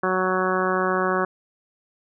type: harmonic tone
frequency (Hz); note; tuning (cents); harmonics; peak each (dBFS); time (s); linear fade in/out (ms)
185.7; F#3; +7; 1 / 2 / 3 / 4 / 5 / 6 / 7 / 8 / 9; -29 / -25 / -28 / -30 / -33 / -26 / -30 / -29 / -32; 0.03-1.25; 5
effects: none